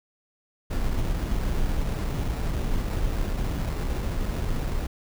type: noise with sample-and-hold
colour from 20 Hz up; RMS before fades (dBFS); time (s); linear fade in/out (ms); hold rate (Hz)
brown; -26; 0.7-4.87; 10; 3150
effects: none